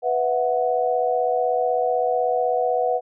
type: chord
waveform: sine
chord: B suspended fourth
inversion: none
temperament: equal with one note detuned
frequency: 493.9 / 659.3 / 735.3 Hz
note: B4 / E5 / F#5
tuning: 0 / 0 / -11 cents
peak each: -22 / -25 / -22 dBFS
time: 0.02-3.01 s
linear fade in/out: 50 ms
effects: none